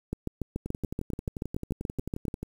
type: two click trains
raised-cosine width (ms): 3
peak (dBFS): -21 / -17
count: 21 / 16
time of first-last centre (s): 0.66-2.43 / 0.13-2.282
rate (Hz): 11.3 / 6.97
effects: 8-bit